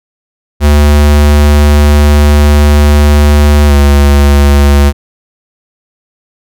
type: tone with pitch glide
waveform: square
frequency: 73.5 to 71.24 Hz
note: D2 to C#2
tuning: +2 to +48 cents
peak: -3 dBFS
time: 0.6-4.93 s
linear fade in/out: 50 ms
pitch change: -54 cents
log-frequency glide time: 3.67-3.73 s
effects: none